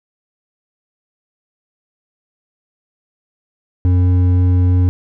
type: tone with hard clipping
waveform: sine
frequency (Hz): 90.3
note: F#2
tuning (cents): -42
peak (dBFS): -11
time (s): 3.85-4.89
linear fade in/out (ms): 0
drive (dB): 7
effects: none